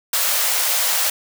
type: high-pass noise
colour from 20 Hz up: white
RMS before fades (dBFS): -19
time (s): 0.13-1.1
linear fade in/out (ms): 5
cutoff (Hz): 480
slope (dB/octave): 96
effects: none